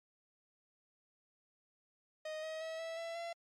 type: tone with pitch steps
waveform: 45% pulse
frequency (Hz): 622.3 / 633.2 / 644.2 / 655.5 / 667 / 678.6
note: D#5 / D#5 / E5 / E5 / E5 / F5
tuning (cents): 0 / +30 / -40 / -10 / +20 / -50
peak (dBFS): -40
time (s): 2.25-3.33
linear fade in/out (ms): 5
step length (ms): 180
effects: low-pass 6000 Hz 12 dB/octave + MP3 64 kbps